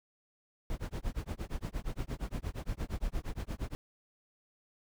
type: noise with tremolo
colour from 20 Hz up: brown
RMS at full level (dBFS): -34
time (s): 0.7-3.75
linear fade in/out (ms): 0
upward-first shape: sine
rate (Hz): 8.6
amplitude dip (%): 100
effects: none